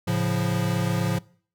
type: chord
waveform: square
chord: A augmented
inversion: none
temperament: equal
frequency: 110 / 138.59 / 174.61 Hz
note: A2 / C#3 / E#3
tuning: 0 / 0 / 0 cents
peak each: -27 / -29 / -26 dBFS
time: 0.07-1.19 s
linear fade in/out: 10 ms
effects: noise-tail reverb RT60 0.5 s tail -23 dB re dry